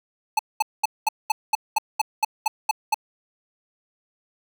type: tone bursts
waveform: square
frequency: 866 Hz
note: A5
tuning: 28 cents flat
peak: -17 dBFS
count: 12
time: 0.37-2.944 s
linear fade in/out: 5 ms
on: 22 ms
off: 210 ms
effects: none